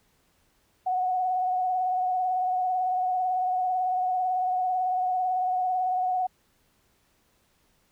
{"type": "tone with vibrato", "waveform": "sine", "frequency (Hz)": 737, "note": "F#5", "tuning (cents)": -7, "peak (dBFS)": -23, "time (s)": [0.86, 6.27], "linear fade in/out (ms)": 10, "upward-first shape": "sine", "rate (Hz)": 18, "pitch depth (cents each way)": 30, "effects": ["pink hiss -67 dBFS RMS until 7.91 s"]}